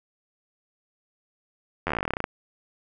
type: slowing click train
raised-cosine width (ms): 0.5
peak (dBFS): -11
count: 18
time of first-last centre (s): 1.87-2.241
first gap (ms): 11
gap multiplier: 1.08
effects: none